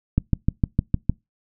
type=click train; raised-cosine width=5 ms; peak=-5 dBFS; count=7; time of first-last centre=0.18-1.096 s; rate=6.55 Hz; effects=noise-tail reverb RT60 0.2 s tail -25 dB re dry